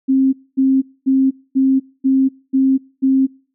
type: tone bursts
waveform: sine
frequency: 266.2 Hz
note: C4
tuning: 30 cents sharp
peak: -10 dBFS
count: 7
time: 0.08-3.27 s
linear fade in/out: 20 ms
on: 250 ms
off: 240 ms
effects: noise-tail reverb RT60 0.4 s tail -23 dB re dry